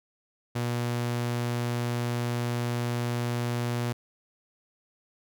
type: tone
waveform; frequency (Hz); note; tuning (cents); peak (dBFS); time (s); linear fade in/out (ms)
sawtooth; 120; B2; -49; -23; 0.55-3.93; 10
effects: none